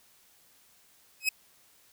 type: tone with exponential growth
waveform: sawtooth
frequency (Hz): 2548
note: D#7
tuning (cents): +41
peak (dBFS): -17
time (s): 1.2-1.29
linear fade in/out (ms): 5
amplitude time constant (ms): 19
effects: white hiss -62 dBFS RMS until 1.92 s